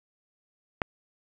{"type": "click", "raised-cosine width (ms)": 0.5, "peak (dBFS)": -10, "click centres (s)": 0.818, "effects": []}